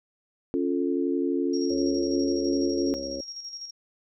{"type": "chord", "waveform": "sine", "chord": "Db augmented", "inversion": "none", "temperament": "equal", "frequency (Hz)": [277.2, 349.2, 440], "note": ["Db4", "F4", "A4"], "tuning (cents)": [0, 0, 0], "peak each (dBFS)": [-26, -27, -31], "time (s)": [0.54, 2.94], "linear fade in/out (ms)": 0}
{"type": "tone with tremolo", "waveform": "sine", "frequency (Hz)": 5588, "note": "F8", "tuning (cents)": 0, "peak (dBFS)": -34, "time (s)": [1.53, 3.71], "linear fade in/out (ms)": 10, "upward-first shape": "square", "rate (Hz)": 12, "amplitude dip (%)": 50}
{"type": "harmonic tone", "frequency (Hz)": 68.6, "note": "C#2", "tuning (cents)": -17, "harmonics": [1, 3, 4, 5, 6, 7, 8], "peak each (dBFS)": [-46, -45, -37, -39, -46, -45, -34], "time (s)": [1.7, 3.21], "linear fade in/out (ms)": 5}
{"effects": []}